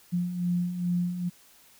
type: beating tone pair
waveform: sine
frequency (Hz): 174.61 / 177.01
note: F3 / F3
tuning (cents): 0 / +24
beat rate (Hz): 2.4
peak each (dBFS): -33 / -26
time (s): 0.12-1.3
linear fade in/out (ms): 20
effects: white hiss -57 dBFS RMS until 1.79 s